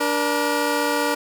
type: tone pair together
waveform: 15% pulse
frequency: 292.5 / 476.1 Hz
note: D4 / A#4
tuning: -7 / +37 cents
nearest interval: minor sixth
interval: 844 cents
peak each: -16 dBFS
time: 0-1.15 s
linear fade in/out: 10 ms
effects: none